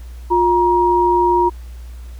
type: tone pair together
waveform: sine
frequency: 354 / 947.6 Hz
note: F4 / A#5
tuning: +23 / +28 cents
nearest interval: octave + perfect fourth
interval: 1705 cents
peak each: -15 / -13 dBFS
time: 0.3-1.5 s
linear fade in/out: 20 ms
effects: added 60 Hz sine -30 dBFS peak until 2.19 s + pink hiss -49 dBFS RMS until 2.19 s